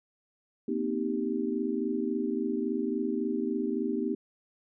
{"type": "chord", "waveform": "sine", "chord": "C minor seventh", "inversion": "third", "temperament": "equal with one note detuned", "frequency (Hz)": [233.1, 256.7, 311.1, 392], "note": ["Bb3", "C4", "Eb4", "G4"], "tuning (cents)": [0, -33, 0, 0], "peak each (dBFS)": -33, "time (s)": [0.68, 4.15], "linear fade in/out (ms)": 5, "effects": []}